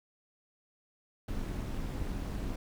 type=noise with amplitude modulation; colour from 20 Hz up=brown; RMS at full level=-33 dBFS; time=1.28-2.56 s; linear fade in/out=5 ms; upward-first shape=sine; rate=237 Hz; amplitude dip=65%; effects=none